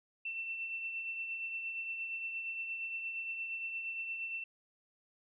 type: tone with tremolo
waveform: sine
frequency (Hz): 2687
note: E7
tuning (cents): +33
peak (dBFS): -35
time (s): 0.25-4.44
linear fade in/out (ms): 5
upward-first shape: triangle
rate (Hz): 8.6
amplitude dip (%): 45
effects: none